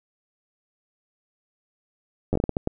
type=slowing click train; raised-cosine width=2 ms; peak=-10 dBFS; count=9; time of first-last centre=2.33-2.674 s; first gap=10 ms; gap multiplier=1.4; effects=none